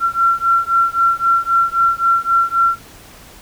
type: beating tone pair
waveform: sine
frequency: 1360 / 1363.8 Hz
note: F6 / F6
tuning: -46 / -42 cents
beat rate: 3.8 Hz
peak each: -15 dBFS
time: 0-2.79 s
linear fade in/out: 50 ms
effects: pink hiss -41 dBFS RMS until 3.41 s